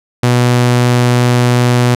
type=tone; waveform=sawtooth; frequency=122.6 Hz; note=B2; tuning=12 cents flat; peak=-4 dBFS; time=0.23-1.95 s; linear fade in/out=5 ms; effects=low-pass 11000 Hz 12 dB/octave